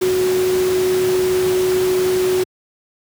sine tone in noise, 369.5 Hz, F#4, 2 cents flat, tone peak -14 dBFS, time 0.01-2.44 s, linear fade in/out 10 ms, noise pink, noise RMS -26 dBFS, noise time 0.01-2.44 s, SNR +9 dB, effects high-pass 100 Hz 12 dB/octave

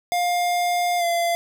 square tone with pitch glide, 706 to 685.9 Hz, F5 to F5, +19 to -31 cents, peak -20 dBFS, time 0.12-1.35 s, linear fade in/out 0 ms, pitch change -50 cents, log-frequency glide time 0.98-1.04 s, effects none

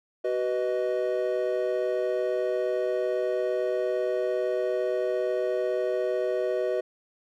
triangle chord, B major, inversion second, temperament equal with one note detuned, 376.2 / 493.9 / 622.3 Hz, F#4 / B4 / D#5, +29 / 0 / 0 cents, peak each -27 dBFS, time 0.24-6.81 s, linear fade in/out 10 ms, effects none

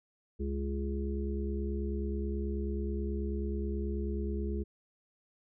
harmonic tone, 69.3 Hz, C#2, in tune, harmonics 1 / 3 / 5 / 6, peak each -33 / -38 / -40 / -41 dBFS, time 0.39-4.64 s, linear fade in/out 20 ms, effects none

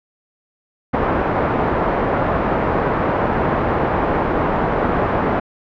white low-pass noise, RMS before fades -18 dBFS, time 0.93-5.4 s, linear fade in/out 10 ms, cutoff 930 Hz, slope 12 dB/octave, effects low-pass 2000 Hz 12 dB/octave

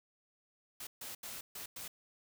white noise bursts at uneven times, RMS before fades -45 dBFS, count 5, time 0.8-0.87 / 1.01-1.15 / 1.23-1.41 / 1.55-1.66 / 1.76-1.88 s, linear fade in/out 5 ms, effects none

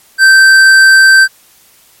sine tone with tanh clipping, 1557 Hz, G6, 12 cents flat, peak -3 dBFS, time 0.18-1.28 s, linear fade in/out 50 ms, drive 13 dB, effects white hiss -45 dBFS RMS until 2 s + MP3 64 kbps

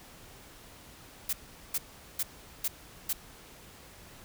blue noise bursts, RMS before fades -30 dBFS, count 5, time 1.29-3.13 s, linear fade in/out 5 ms, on 40 ms, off 410 ms, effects pink hiss -52 dBFS RMS until 4.24 s

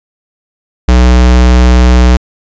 square tone, 61.74 Hz, B1, in tune, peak -3 dBFS, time 0.88-2.17 s, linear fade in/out 5 ms, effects resampled to 16000 Hz

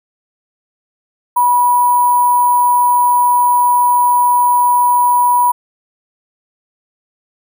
sine tone with sample-and-hold, 977 Hz, B5, 19 cents flat, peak -8 dBFS, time 1.36-5.52 s, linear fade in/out 10 ms, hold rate 11025 Hz, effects none

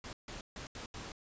pink noise bursts at uneven times, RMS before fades -45 dBFS, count 5, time 0.04-0.13 / 0.28-0.41 / 0.56-0.67 / 0.75-0.86 / 0.94-1.12 s, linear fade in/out 2 ms, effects resampled to 16000 Hz

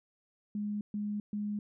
sine tone bursts, 207.7 Hz, G#3, in tune, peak -32 dBFS, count 3, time 0.55-1.59 s, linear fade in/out 2 ms, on 260 ms, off 130 ms, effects none

